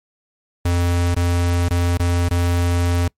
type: tone with dropouts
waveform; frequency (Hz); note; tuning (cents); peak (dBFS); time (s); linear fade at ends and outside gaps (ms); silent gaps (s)
square; 87.2; F2; -2; -16; 0.65-3.08; 5; 1.146-1.164 / 1.686-1.707 / 1.974-1.996 / 2.287-2.309
effects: noise-tail reverb RT60 0.1 s tail -24 dB re dry + MP3 64 kbps